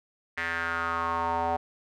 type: tone with band-pass filter sweep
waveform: square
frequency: 83.8 Hz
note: E2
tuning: 29 cents sharp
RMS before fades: -29 dBFS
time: 0.37-1.57 s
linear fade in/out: 10 ms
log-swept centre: 1900 to 760 Hz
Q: 4.5
effects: none